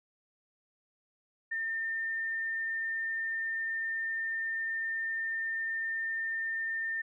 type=tone; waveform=sine; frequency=1807 Hz; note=A6; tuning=46 cents sharp; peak=-31 dBFS; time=1.51-7.02 s; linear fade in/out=10 ms; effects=none